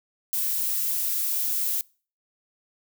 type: noise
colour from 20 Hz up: violet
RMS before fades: -26 dBFS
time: 0.33-1.81 s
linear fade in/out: 0 ms
effects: noise-tail reverb RT60 0.4 s tail -25 dB re dry